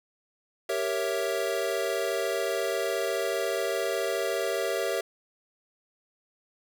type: chord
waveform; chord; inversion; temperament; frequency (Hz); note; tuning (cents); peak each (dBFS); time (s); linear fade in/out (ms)
square; G diminished seventh; none; equal; 392 / 466.2 / 554.4 / 659.3; G4 / Bb4 / Db5 / Fb5; 0 / 0 / 0 / 0; -33; 0.69-5.01; 5
effects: none